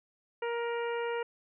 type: harmonic tone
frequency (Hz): 470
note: A#4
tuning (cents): +14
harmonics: 1 / 2 / 3 / 4 / 5 / 6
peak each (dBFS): -32 / -38 / -42 / -44 / -46 / -48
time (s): 0.42-1.23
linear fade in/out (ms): 5
effects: none